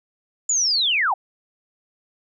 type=linear sweep; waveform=sine; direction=down; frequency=7100 to 698.5 Hz; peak=-17 dBFS; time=0.49-1.14 s; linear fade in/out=5 ms; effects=none